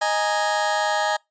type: chord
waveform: 30% pulse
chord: D# suspended fourth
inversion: none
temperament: just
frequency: 622.3 / 829.7 / 933.4 Hz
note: D#5 / G#5 / A#5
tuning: 0 / -2 / +2 cents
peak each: -22 / -20 / -25 dBFS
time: 0.01-1.17 s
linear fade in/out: 10 ms
effects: noise-tail reverb RT60 0.2 s tail -26 dB re dry + resampled to 16000 Hz